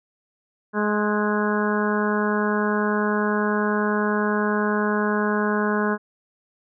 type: harmonic tone with a mistuned harmonic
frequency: 210 Hz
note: G#3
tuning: 19 cents sharp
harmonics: 1 / 2 / 3 / 4 / 5 / 6 / 7 / 8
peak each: -23 / -25 / -31 / -33 / -28 / -34 / -29 / -32 dBFS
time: 0.73-5.98 s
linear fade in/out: 50 ms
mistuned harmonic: 8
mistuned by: -31 cents
effects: none